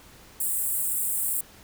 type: high-pass noise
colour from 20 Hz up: pink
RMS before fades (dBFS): -27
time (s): 0.4-1.41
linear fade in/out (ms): 5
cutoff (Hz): 7800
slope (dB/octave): 96
effects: pink hiss -51 dBFS RMS until 1.63 s